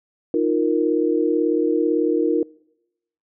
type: chord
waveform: sine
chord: Eb suspended second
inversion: none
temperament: equal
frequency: 311.1 / 349.2 / 466.2 Hz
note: Eb4 / F4 / Bb4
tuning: 0 / 0 / 0 cents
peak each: -21 dBFS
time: 0.34-2.43 s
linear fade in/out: 2 ms
effects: noise-tail reverb RT60 0.9 s tail -25 dB re dry